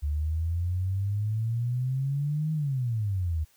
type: exponential two-way sweep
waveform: sine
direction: up then down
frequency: 72 to 158.2 to 75.6 Hz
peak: -25 dBFS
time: 0.02-3.45 s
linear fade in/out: 20 ms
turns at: 2.53 s
effects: white hiss -63 dBFS RMS until 3.56 s